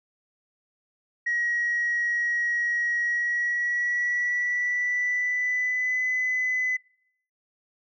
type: tone with pitch glide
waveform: sine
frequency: 1901 to 2012 Hz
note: A#6 to B6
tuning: +33 to +32 cents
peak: -22 dBFS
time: 1.26-6.77 s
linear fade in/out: 10 ms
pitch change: +99 cents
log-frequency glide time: 2.99-6.03 s
effects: noise-tail reverb RT60 0.7 s tail -25 dB re dry + tanh soft clip ceiling -19 dBFS